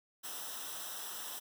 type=noise with comb filter; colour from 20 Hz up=white; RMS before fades=-43 dBFS; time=0.23-1.4 s; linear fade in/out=20 ms; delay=0.44 ms; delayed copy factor=-0.75; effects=none